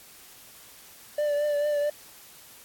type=tone with vibrato; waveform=triangle; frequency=587.3 Hz; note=D5; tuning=in tune; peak=-21 dBFS; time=1.18-1.9 s; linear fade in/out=5 ms; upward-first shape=triangle; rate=4.5 Hz; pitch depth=34 cents each way; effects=white hiss -50 dBFS RMS until 2.64 s + AAC 64 kbps